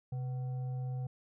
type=tone with frequency modulation; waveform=sine; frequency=130 Hz; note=C3; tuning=11 cents flat; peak=-34 dBFS; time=0.12-1.07 s; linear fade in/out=5 ms; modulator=624 Hz; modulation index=0.22; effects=none